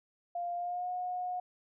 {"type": "tone with pitch glide", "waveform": "sine", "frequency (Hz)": [698.5, 724.4], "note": ["F5", "F#5"], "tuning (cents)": [0, -37], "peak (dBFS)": -33, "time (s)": [0.35, 1.4], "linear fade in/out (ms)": 5, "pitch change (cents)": 63, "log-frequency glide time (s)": [0.55, 0.9], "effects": []}